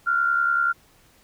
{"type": "tone pair together", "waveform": "sine", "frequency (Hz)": [1385.6, 1456], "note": ["F6", "F#6"], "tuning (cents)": [-14, -28], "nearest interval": "minor second", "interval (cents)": 86, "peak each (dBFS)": [-19, -26], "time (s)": [0.06, 0.73], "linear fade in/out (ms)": 20, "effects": ["pink hiss -57 dBFS RMS until 1.23 s"]}